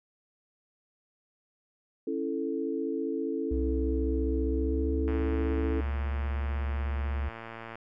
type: chord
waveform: sine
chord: A major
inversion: first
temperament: just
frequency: 275 / 330 / 440 Hz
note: C#4 / E4 / A4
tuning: -14 / +2 / 0 cents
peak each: -33 dBFS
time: 2.07-5.81 s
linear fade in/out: 5 ms
type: tone with pitch glide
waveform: triangle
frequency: 65.1 to 70.58 Hz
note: C2 to C#2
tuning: -8 to +32 cents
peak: -26 dBFS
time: 3.51-7.29 s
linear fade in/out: 5 ms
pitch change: +140 cents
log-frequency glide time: 4.51-4.88 s
type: click train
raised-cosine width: 0.5 ms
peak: -26 dBFS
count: 306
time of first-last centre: 5.08-7.755 s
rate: 114 Hz
effects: none